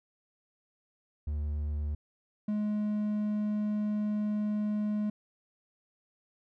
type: tone pair in turn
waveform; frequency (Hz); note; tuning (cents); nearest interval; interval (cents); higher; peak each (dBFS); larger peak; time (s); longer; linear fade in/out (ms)
triangle; 74.3 / 210.2; D2 / G#3; +21 / +21; octave + tritone; 1800; second; -28 / -26; second; 1.27-1.95 / 2.48-5.1; second; 5
effects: none